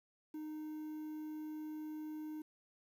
triangle tone with quantisation, 307.9 Hz, D#4, 18 cents flat, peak -40 dBFS, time 0.34-2.42 s, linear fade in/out 5 ms, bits 11, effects none

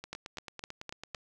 two click trains, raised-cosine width 0.2 ms, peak -24 / -21 dBFS, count 11 / 5, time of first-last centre 0.04-1.146 / 0.13-1.148 s, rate 9.04 / 3.93 Hz, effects none

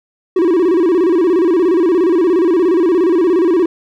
triangle tone with vibrato, 349.2 Hz, F4, in tune, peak -7 dBFS, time 0.36-3.66 s, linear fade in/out 5 ms, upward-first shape square, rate 17 Hz, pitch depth 120 cents each way, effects none

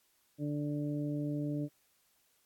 harmonic tone, 146.83 Hz, D3, in tune, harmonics 1 / 2 / 3 / 4, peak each -36 / -35 / -48 / -45 dBFS, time 0.38-1.69 s, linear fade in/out 50 ms, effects white hiss -72 dBFS RMS until 2.45 s + AAC 64 kbps

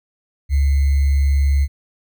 sine tone with sample-and-hold, 69.8 Hz, C#2, 13 cents sharp, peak -12 dBFS, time 0.49-1.68 s, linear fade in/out 50 ms, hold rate 2100 Hz, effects none

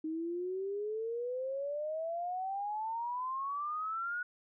sine exponential sweep, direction up, 311.1 to 1470 Hz, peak -34 dBFS, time 0.04-4.23 s, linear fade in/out 5 ms, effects none

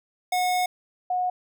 square / sine tone pair in turn, 728 / 728 Hz, F#5 / F#5, -28 / -28 cents, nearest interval unison, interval 0 cents, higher neither, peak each -22 dBFS, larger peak neither, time 0.32-0.66 / 1.1-1.3 s, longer first, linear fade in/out 5 ms, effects none

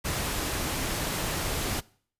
pink noise, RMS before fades -30 dBFS, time 0.04-1.81 s, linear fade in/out 20 ms, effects noise-tail reverb RT60 0.5 s tail -22 dB re dry + resampled to 32000 Hz

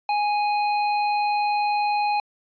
sine tone with tanh clipping, 830 Hz, G#5, 1 cent flat, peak -22 dBFS, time 0.09-2.2 s, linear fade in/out 2 ms, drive 18 dB, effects resampled to 11025 Hz

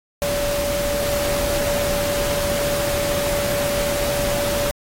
sine tone in noise, 576 Hz, D5, 34 cents flat, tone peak -21 dBFS, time 0.22-4.71 s, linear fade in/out 0 ms, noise pink, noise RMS -25 dBFS, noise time 0.22-4.71 s, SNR +1 dB, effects AAC 48 kbps

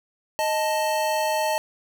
square tone pair together, 622.3 / 880 Hz, D#5 / A5, 0 / 0 cents, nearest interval tritone, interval 600 cents, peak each -25 dBFS, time 0.39-1.58 s, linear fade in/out 0 ms, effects none

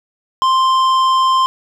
sine tone with tanh clipping, 1046.5 Hz, C6, in tune, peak -12 dBFS, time 0.42-1.46 s, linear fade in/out 0 ms, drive 11 dB, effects none

